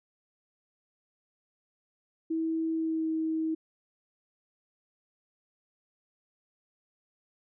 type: tone with pitch glide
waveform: sine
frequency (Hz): 323.7 to 319.2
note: E4 to D#4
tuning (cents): -31 to +44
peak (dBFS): -27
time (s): 2.3-3.55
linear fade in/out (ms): 10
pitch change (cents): -25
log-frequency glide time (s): 2.73-3.09
effects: none